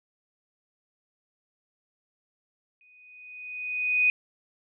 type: tone with exponential growth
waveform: sine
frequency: 2489 Hz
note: D#7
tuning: in tune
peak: -17 dBFS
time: 2.81-4.1 s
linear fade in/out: 1 ms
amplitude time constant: 280 ms
effects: none